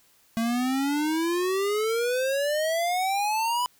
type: exponential sweep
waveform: square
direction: up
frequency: 224 to 999 Hz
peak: -24 dBFS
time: 0.37-3.66 s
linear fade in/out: 0 ms
effects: white hiss -61 dBFS RMS until 3.79 s